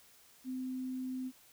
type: tone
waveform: sine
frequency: 257.4 Hz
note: C4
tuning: 28 cents flat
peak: -36 dBFS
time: 0.44-1.32 s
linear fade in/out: 50 ms
effects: white hiss -62 dBFS RMS until 1.52 s